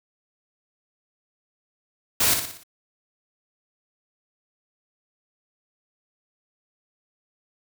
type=noise with echo; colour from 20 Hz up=white; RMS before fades=-20 dBFS; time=2.2-2.34 s; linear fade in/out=5 ms; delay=59 ms; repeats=5; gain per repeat=-6 dB; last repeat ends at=2.635 s; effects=none